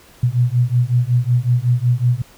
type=beating tone pair; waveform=sine; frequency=120 / 125.4 Hz; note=B2 / B2; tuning=-49 / +27 cents; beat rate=5.4 Hz; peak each=-16 dBFS; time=0.23-2.22 s; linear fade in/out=5 ms; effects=pink hiss -47 dBFS RMS until 2.37 s